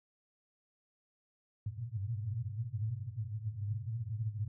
white band-pass noise, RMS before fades -38 dBFS, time 1.66-4.48 s, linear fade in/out 5 ms, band 100 to 120 Hz, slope 96 dB/octave, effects none

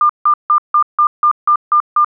sine tone bursts, 1200 Hz, D6, 37 cents sharp, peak -7 dBFS, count 9, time 0.01-2.046 s, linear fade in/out 2 ms, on 84 ms, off 160 ms, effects none

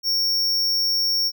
square tone, 5500 Hz, F8, 27 cents flat, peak -19 dBFS, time 0.03-1.32 s, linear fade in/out 50 ms, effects none

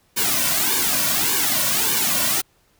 white noise with flanger, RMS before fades -20 dBFS, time 0.16-2.42 s, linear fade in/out 20 ms, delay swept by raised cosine 1.5 to 2.44 ms, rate 1.7 Hz, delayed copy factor -0.85, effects pink hiss -61 dBFS RMS until 2.79 s

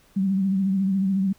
sine tone with vibrato, 192.8 Hz, G3, 28 cents flat, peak -19 dBFS, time 0.16-1.33 s, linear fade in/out 10 ms, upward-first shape triangle, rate 14 Hz, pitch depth 61 cents each way, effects pink hiss -58 dBFS RMS until 1.38 s

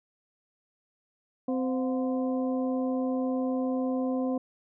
harmonic tone with a mistuned harmonic, 258.3 Hz, C4, 22 cents flat, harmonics 1 / 2 / 3 / 4, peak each -27 / -32 / -39 / -44 dBFS, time 1.48-4.38 s, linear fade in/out 5 ms, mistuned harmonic 3, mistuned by -120 cents, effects none

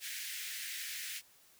pink high-pass noise, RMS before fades -42 dBFS, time 0-1.22 s, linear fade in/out 50 ms, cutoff 1700 Hz, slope 48 dB/octave, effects white hiss -64 dBFS RMS until 1.59 s

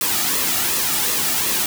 white noise with flanger, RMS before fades -20 dBFS, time 0.01-1.66 s, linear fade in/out 2 ms, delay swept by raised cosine 1.3 to 1.97 ms, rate 2.7 Hz, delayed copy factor -0.55, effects none

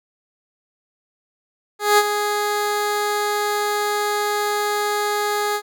15% pulse tone with ADSR envelope, 415.3 Hz, G#4, in tune, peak -4 dBFS, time 1.79-5.62 s, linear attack 190 ms, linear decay 44 ms, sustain -9 dB, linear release 68 ms, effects none

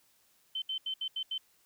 sine tone bursts at uneven times, 3081 Hz, G7, 31 cents flat, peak -32 dBFS, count 6, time 0.55-0.62 / 0.69-0.78 / 0.86-0.94 / 1.01-1.08 / 1.16-1.23 / 1.31-1.38 s, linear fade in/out 5 ms, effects white hiss -68 dBFS RMS until 1.65 s

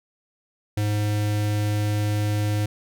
square tone with notch filter, 104.7 Hz, G#2, 15 cents sharp, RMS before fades -23 dBFS, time 0.77-2.66 s, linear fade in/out 5 ms, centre 1100 Hz, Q 2, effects none

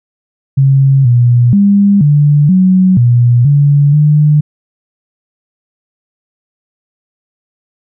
sine tone with pitch steps, 136.1 / 121.2 / 200.9 / 146.5 / 186 / 120.9 / 143.5 / 149.7 Hz, C#3 / B2 / G3 / D3 / F#3 / B2 / D3 / D3, -31 / -32 / +43 / -4 / +9 / -36 / -40 / +33 cents, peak -4 dBFS, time 0.57-4.41 s, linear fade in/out 10 ms, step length 480 ms, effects none

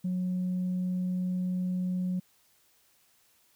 sine tone, 182.3 Hz, F#3, 25 cents flat, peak -26 dBFS, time 0.04-2.2 s, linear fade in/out 10 ms, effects tanh soft clip ceiling -25 dBFS + white hiss -66 dBFS RMS until 3.55 s

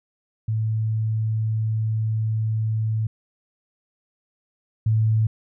sine tone pair in turn, 110 / 110 Hz, A2 / A2, 0 / 0 cents, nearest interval unison, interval 0 cents, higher neither, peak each -20 / -16 dBFS, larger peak second, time 0.48-3.07 / 4.86-5.27 s, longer first, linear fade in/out 5 ms, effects none

